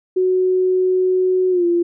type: tone with pitch glide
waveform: sine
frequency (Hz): 370 to 345.2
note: F#4 to F4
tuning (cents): 0 to -20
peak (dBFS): -13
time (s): 0.16-1.83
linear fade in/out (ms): 10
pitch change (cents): -120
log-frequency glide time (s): 1.5-1.65
effects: none